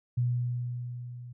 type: tone with level ramp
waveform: sine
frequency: 122.2 Hz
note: B2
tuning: 18 cents flat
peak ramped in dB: -23 to -41 dBFS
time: 0.17-1.33 s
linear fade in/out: 10 ms
effects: none